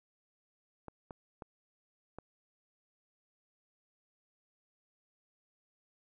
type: clicks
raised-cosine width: 1 ms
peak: -30 dBFS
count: 4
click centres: 0.883 / 1.108 / 1.422 / 2.186 s
effects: none